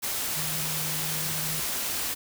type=tone in noise; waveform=sine; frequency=155.56 Hz; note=D#3; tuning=in tune; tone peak=-36 dBFS; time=0.35-1.61 s; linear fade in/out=20 ms; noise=white; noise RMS=-30 dBFS; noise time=0.02-2.15 s; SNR=-9 dB; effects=none